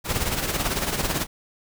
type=noise with tremolo; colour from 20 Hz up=pink; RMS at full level=-23 dBFS; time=0.04-1.27 s; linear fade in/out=50 ms; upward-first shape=sine; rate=18 Hz; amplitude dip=60%; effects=none